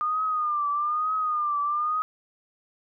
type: tone with vibrato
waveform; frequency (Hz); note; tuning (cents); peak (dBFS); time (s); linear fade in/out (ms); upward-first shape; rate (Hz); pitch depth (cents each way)
sine; 1214; D#6; -43; -23; 0.01-2.02; 0; triangle; 1.1; 89
effects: none